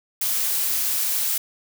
blue noise, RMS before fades -23 dBFS, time 0.21-1.38 s, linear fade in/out 5 ms, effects none

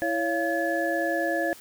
sine tone cluster, 330.4 / 559 / 689 / 1712 Hz, E4 / C#5 / F5 / A6, +4 / +14 / -24 / -48 cents, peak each -29 dBFS, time 0.02-1.53 s, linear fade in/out 0 ms, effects white hiss -48 dBFS RMS until 1.6 s

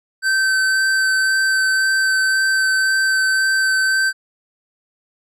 square tone with vibrato, 1544 Hz, G6, 27 cents flat, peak -15 dBFS, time 0.22-4.13 s, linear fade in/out 50 ms, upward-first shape sine, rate 1.9 Hz, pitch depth 9 cents each way, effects low-pass 10000 Hz 12 dB/octave

